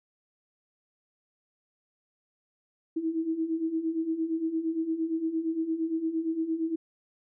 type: beating tone pair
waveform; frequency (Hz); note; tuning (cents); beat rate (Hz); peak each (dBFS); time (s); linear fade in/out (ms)
sine; 318.1 / 326.8; D#4 / E4; +38 / -15; 8.7; -33 / -28; 2.96-6.76; 10
effects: none